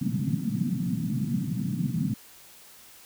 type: band-pass noise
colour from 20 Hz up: white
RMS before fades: -28 dBFS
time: 0.01-2.14 s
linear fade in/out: 5 ms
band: 120 to 240 Hz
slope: 48 dB/octave
effects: white hiss -51 dBFS RMS until 3.05 s